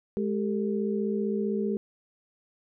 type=tone cluster; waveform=sine; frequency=210 / 393.5 / 449 Hz; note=G#3 / G4 / A4; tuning=+19 / +7 / +35 cents; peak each=-28 / -30 / -33 dBFS; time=0.17-1.77 s; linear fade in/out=0 ms; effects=none